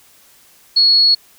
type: tone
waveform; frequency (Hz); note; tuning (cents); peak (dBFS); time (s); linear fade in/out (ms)
sine; 4349; C#8; -34; -8; 0.76-1.15; 10
effects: white hiss -49 dBFS RMS until 1.38 s